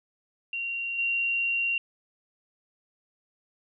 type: tone with level steps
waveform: sine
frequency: 2758 Hz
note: F7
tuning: 22 cents flat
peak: -29 / -24 dBFS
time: 0.53-1.78 s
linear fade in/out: 2 ms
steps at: 0.98 s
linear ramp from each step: 10 ms
effects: none